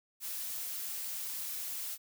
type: noise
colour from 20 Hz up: blue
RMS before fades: -39 dBFS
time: 0.2-1.98 s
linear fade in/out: 50 ms
effects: none